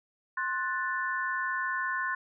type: chord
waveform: sine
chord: F# diminished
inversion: second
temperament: equal with one note detuned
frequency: 1054.4 / 1480 / 1760 Hz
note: C6 / F#6 / A6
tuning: +13 / 0 / 0 cents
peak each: -33 dBFS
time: 0.37-2.15 s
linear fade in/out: 5 ms
effects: none